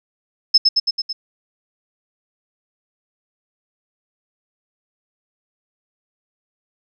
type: tone with echo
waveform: sine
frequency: 5210 Hz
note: E8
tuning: 21 cents flat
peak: -6 dBFS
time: 0.54-0.58 s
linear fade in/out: 10 ms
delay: 110 ms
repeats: 5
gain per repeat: -3 dB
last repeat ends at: 1.13 s
effects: none